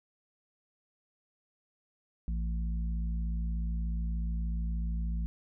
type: harmonic tone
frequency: 56.7 Hz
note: A#1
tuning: 47 cents flat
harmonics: 1 / 3 / 4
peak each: -30 / -39 / -48 dBFS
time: 2.28-5.26 s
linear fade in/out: 0 ms
effects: none